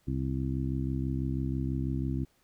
harmonic tone, 66.1 Hz, C2, 18 cents sharp, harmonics 1 / 2 / 3 / 4 / 5, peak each -34 / -32 / -39 / -35 / -39 dBFS, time 0.07-2.25 s, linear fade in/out 10 ms, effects pink hiss -69 dBFS RMS until 2.43 s

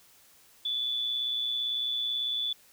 sine tone with amplitude modulation, 3465 Hz, A7, 27 cents flat, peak -26 dBFS, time 0.65-2.53 s, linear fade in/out 5 ms, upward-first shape sine, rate 118 Hz, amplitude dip 40%, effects white hiss -59 dBFS RMS until 2.72 s

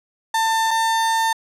35% pulse tone pair in turn, 895 / 899.8 Hz, A5 / A5, +29 / +39 cents, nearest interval unison, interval 10 cents, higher second, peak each -15 dBFS, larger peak neither, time 0.34-0.71 / 0.71-1.33 s, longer second, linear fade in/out 5 ms, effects low-pass 11000 Hz 12 dB/octave

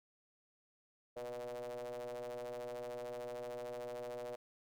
square ring-modulated tone, 61.74 Hz, B1, in tune, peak -40 dBFS, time 1.16-4.36 s, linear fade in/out 10 ms, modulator 549 Hz, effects none

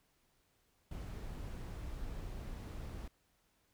brown noise, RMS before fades -44 dBFS, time 0.91-3.08 s, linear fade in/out 5 ms, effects pink hiss -75 dBFS RMS until 3.73 s

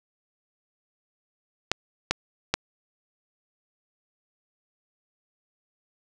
clicks, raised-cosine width 0.2 ms, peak -4 dBFS, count 3, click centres 1.716 / 2.11 / 2.54 s, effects none

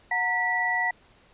sine tone cluster, 731 / 916 / 1953 Hz, F#5 / A#5 / B6, -21 / -31 / -20 cents, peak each -30 / -31 / -24 dBFS, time 0.11-0.91 s, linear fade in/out 5 ms, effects pink hiss -58 dBFS RMS until 1.33 s + resampled to 8000 Hz

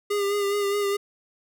square tone with vibrato, 405 Hz, G#4, 43 cents flat, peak -23 dBFS, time 0.1-0.97 s, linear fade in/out 10 ms, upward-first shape sine, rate 4.8 Hz, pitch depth 32 cents each way, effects none

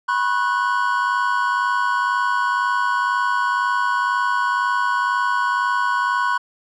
triangle tone cluster, 981 / 1083 / 1484 Hz, B5 / C#6 / F#6, -12 / -41 / +5 cents, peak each -20 dBFS, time 0.08-6.38 s, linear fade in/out 10 ms, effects resampled to 24000 Hz

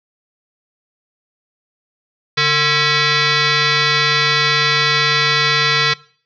sine tone with frequency modulation, 1053 Hz, C6, 11 cents sharp, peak -12 dBFS, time 2.37-5.94 s, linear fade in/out 10 ms, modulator 598 Hz, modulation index 6.2, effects noise-tail reverb RT60 0.5 s tail -21 dB re dry

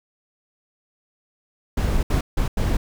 brown noise bursts at uneven times, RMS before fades -20 dBFS, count 4, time 1.77-2.03 / 2.1-2.21 / 2.37-2.48 / 2.57-2.77 s, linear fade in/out 5 ms, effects none

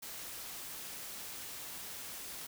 white noise, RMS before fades -45 dBFS, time 0.02-2.47 s, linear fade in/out 10 ms, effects none

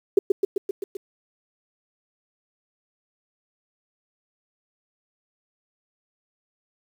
sine tone with echo, 393.5 Hz, G4, 7 cents sharp, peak -10 dBFS, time 0.17-0.19 s, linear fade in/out 5 ms, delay 130 ms, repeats 6, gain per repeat -3 dB, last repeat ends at 0.97 s, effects 8-bit

